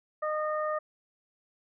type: harmonic tone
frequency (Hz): 613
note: D#5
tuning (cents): -26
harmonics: 1 / 2 / 3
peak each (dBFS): -30 / -32 / -41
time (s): 0.22-0.79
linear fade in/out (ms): 10
effects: none